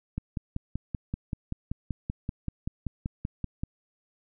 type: click train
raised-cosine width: 5 ms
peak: -18 dBFS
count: 19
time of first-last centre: 0.18-3.635 s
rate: 5.21 Hz
effects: none